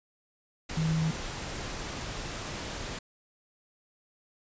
sine tone in noise, 160 Hz, D#3, 49 cents sharp, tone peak -25 dBFS, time 0.77-1.11 s, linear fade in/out 5 ms, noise pink, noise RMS -37 dBFS, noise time 0.69-2.99 s, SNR +9 dB, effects resampled to 16000 Hz

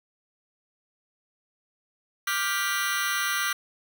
sawtooth chord, G dominant seventh, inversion second, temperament just, 1176 / 1411.2 / 1568 / 1960 Hz, D6 / F6 / G6 / B6, +2 / +18 / 0 / -14 cents, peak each -27 dBFS, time 2.27-3.53 s, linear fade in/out 5 ms, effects none

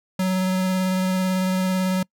square tone with vibrato, 186.3 Hz, F#3, 12 cents sharp, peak -20 dBFS, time 0.19-2.03 s, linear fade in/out 5 ms, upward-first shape square, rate 18 Hz, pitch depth 10 cents each way, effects noise-tail reverb RT60 0.1 s tail -26 dB re dry

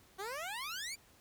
15% pulse exponential sweep, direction up, 370 to 2417 Hz, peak -33 dBFS, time 0.18-0.96 s, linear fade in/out 20 ms, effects pink hiss -64 dBFS RMS until 1.2 s

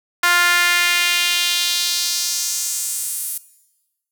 sawtooth tone with high-pass filter sweep, 350.3 Hz, F4, 5 cents sharp, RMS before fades -19 dBFS, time 0.23-3.38 s, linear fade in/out 5 ms, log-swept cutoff 1400 to 11000 Hz, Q 1.9, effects noise-tail reverb RT60 1.0 s tail -17 dB re dry

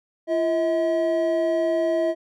triangle tone pair together, 339.8 / 641.5 Hz, F4 / E5, -47 / -47 cents, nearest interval major seventh, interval 1100 cents, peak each -22 / -19 dBFS, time 0.27-2.15 s, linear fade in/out 50 ms, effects none

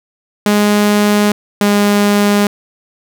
sawtooth tone pair in turn, 207.4 / 204.7 Hz, G#3 / G#3, -2 / -25 cents, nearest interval unison, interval 23 cents, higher first, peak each -5 / -5 dBFS, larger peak neither, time 0.46-1.32 / 1.61-2.47 s, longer neither, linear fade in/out 2 ms, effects none

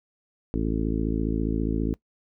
harmonic tone, 54.8 Hz, A1, 6 cents flat, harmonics 1 / 2 / 3 / 4 / 5 / 6 / 7 / 8, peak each -28 / -34 / -32 / -31 / -29 / -32 / -38 / -36 dBFS, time 0.54-1.94 s, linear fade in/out 0 ms, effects noise-tail reverb RT60 0.1 s tail -21 dB re dry

